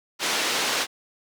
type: band-pass noise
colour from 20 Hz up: white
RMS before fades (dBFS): -25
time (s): 0.19-0.87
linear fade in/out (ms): 50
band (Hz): 260 to 4800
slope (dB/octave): 12
effects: none